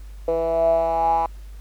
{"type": "tone with band-pass filter sweep", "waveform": "10% pulse", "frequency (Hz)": 164.81, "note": "E3", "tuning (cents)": 0, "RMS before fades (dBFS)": -20, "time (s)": [0.28, 1.26], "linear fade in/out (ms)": 2, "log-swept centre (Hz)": [530, 900], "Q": 9.7, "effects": ["added 50 Hz sine -35 dBFS peak until 1.6 s", "pink hiss -55 dBFS RMS until 1.6 s"]}